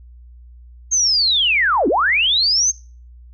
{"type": "linear two-way sweep", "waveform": "sine", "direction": "down then up", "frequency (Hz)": [6470, 246.9, 6470], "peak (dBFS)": -13, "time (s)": [0.91, 2.72], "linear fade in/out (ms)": 20, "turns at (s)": 1.88, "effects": ["noise-tail reverb RT60 0.4 s tail -23 dB re dry", "added 60 Hz sine -39 dBFS peak until 3.33 s"]}